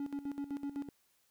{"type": "tone with tremolo", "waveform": "triangle", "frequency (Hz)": 282.2, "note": "C#4", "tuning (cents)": 31, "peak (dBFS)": -33, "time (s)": [0, 0.89], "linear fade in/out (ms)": 2, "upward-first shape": "square", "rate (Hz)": 7.9, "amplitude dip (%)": 75, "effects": ["white hiss -73 dBFS RMS until 1.3 s"]}